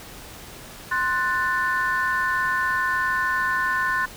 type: chord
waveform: sine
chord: F# diminished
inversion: second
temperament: equal with one note detuned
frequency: 1046.5 / 1480 / 1773.3 Hz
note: C6 / F#6 / A6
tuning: 0 / 0 / +13 cents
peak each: -24 dBFS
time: 0.91-4.06 s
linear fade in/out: 10 ms
effects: tanh soft clip ceiling -13 dBFS + pink hiss -41 dBFS RMS until 4.16 s